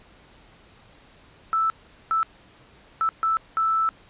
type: tone bursts at uneven times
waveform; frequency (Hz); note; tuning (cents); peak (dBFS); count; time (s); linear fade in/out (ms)
sine; 1318.5; E6; 0; -19; 5; 1.53-1.7 / 2.11-2.23 / 3.01-3.09 / 3.23-3.37 / 3.57-3.89; 0
effects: pink hiss -53 dBFS RMS until 4.09 s + resampled to 8000 Hz